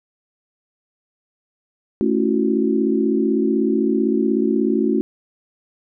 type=chord; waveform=sine; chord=F# minor seventh; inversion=first; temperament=equal with one note detuned; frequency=220 / 277.2 / 334 / 370 Hz; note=A3 / C#4 / E4 / F#4; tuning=0 / 0 / +23 / 0 cents; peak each=-20 / -21 / -22 / -21 dBFS; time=2.01-5.01 s; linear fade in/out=0 ms; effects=none